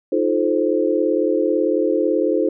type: chord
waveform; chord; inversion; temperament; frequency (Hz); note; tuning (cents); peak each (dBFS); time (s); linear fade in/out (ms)
sine; F dominant seventh; third; equal with one note detuned; 311.1 / 349.2 / 432.9 / 523.3; Eb4 / F4 / A4 / C5; 0 / 0 / -28 / 0; -21; 0.12-2.49; 5
effects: none